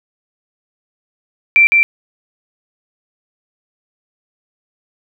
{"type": "tone with echo", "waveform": "sine", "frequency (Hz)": 2349, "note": "D7", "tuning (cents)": 0, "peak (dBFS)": -5, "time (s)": [1.56, 1.67], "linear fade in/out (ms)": 0, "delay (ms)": 160, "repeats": 1, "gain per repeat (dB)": -2, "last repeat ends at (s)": 1.83, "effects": []}